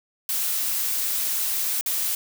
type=noise with dropouts; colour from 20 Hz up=blue; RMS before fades=-25 dBFS; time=0.29-2.15 s; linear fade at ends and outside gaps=2 ms; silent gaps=1.811-1.86 s; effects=none